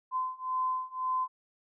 sine beating tone pair, 1026 / 1027.9 Hz, C6 / C6, -34 / -31 cents, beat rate 1.9 Hz, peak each -33 / -32 dBFS, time 0.11-1.28 s, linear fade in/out 50 ms, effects none

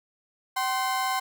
35% pulse tone pair together, 765.7 / 1046.5 Hz, G5 / C6, -41 / 0 cents, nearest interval perfect fourth, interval 541 cents, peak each -26 dBFS, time 0.56-1.2 s, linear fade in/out 10 ms, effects none

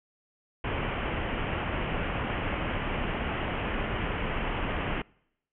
pink low-pass noise, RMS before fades -31 dBFS, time 0.64-5.02 s, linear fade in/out 5 ms, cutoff 3100 Hz, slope 96 dB/octave, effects noise-tail reverb RT60 0.8 s tail -26 dB re dry

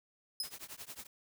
sawtooth tone with exponential decay, 5080 Hz, D#8, 35 cents sharp, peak -28 dBFS, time 0.4-0.53 s, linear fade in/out 2 ms, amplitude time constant 28 ms
white noise with tremolo, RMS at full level -44 dBFS, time 0.43-1.07 s, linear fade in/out 5 ms, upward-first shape triangle, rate 11 Hz, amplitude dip 100%
effects none

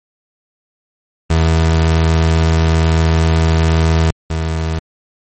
30% pulse tone pair in turn, 81.1 / 80.54 Hz, E2 / E2, -28 / -40 cents, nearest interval unison, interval 12 cents, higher first, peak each -7 / -13 dBFS, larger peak first, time 1.3-4.11 / 4.3-4.79 s, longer first, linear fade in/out 5 ms, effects MP3 32 kbps

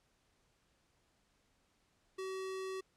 square tone, 379.5 Hz, F#4, 44 cents sharp, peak -40 dBFS, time 2.18-2.81 s, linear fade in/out 10 ms, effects pink hiss -75 dBFS RMS until 2.96 s + low-pass 9000 Hz 12 dB/octave

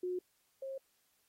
sine tone pair in turn, 362.5 / 536.8 Hz, F#4 / C5, -35 / +44 cents, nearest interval perfect fifth, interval 679 cents, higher second, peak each -34 / -39 dBFS, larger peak first, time 0.03-0.19 / 0.62-0.78 s, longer neither, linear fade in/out 5 ms, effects white hiss -75 dBFS RMS until 1.28 s + AAC 48 kbps

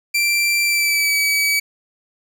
sawtooth tone with pitch glide, 2353 to 2283 Hz, D7 to D7, +3 to -50 cents, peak -12 dBFS, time 0.14-1.6 s, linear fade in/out 10 ms, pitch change -53 cents, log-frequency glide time 0.64-1.16 s, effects none

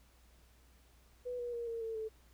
sine tone with pitch steps, 493.9 / 482.3 / 471.1 / 460 / 449.3 / 438.7 Hz, B4 / B4 / A#4 / A#4 / A4 / A4, 0 / -41 / +18 / -23 / +36 / -5 cents, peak -37 dBFS, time 1.25-2.09 s, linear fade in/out 20 ms, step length 140 ms, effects added 60 Hz sine -63 dBFS peak until 2.33 s + pink hiss -68 dBFS RMS until 2.33 s

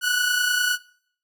sawtooth tone pair together, 1465.1 / 1495 Hz, F#6 / F#6, -17 / +17 cents, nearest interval unison, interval 34 cents, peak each -18 / -21 dBFS, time 0.01-0.78 s, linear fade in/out 50 ms, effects noise-tail reverb RT60 0.6 s tail -22 dB re dry

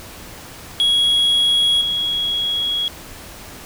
sine tone with level steps, 3322 Hz, G#7, in tune, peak -10 / -17 dBFS, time 0.8-2.88 s, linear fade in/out 0 ms, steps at 1.81 s, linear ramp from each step 2 ms, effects tanh soft clip ceiling -12 dBFS + pink hiss -37 dBFS RMS until 3.65 s

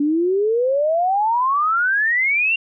sine exponential sweep, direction up, 283.5 to 2794 Hz, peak -15 dBFS, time 0-2.56 s, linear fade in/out 5 ms, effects none

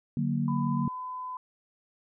sine chord, D augmented, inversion none, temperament equal, 146.83 / 185 / 233.1 Hz, D3 / F#3 / A#3, 0 / 0 / 0 cents, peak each -29 / -32 / -29 dBFS, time 0.17-0.88 s, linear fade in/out 2 ms
sine tone with pitch glide, 1000 to 1009.9 Hz, B5 to B5, +21 to +38 cents, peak -34 dBFS, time 0.48-1.37 s, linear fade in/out 2 ms, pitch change +17 cents, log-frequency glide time 0.61-0.81 s
effects none

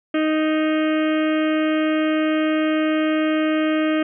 harmonic tone with a mistuned harmonic, 311.1 Hz, D#4, in tune, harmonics 1 / 2 / 4 / 5 / 6 / 7 / 8 / 9 / 10, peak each -18 / -24 / -30 / -32 / -34 / -35 / -36 / -37 / -38 dBFS, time 0.14-4.03 s, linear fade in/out 5 ms, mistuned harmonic 10, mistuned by +22 cents, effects none

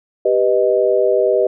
sine chord, G augmented, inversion none, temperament equal, 392 / 493.9 / 622.3 Hz, G4 / B4 / D#5, 0 / 0 / 0 cents, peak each -16 dBFS, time 0.25-1.47 s, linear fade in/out 5 ms, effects none

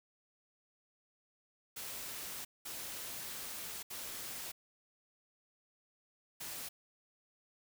white noise bursts at uneven times, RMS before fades -44 dBFS, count 4, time 1.76-2.45 / 2.65-3.83 / 3.9-4.52 / 6.4-6.69 s, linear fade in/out 10 ms, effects none

